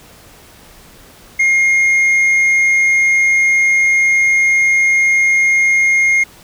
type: tone with tanh clipping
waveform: sine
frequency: 2134 Hz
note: C7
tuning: 34 cents sharp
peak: -10 dBFS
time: 1.39-6.24 s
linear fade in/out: 10 ms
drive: 4 dB
effects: pink hiss -42 dBFS RMS until 6.43 s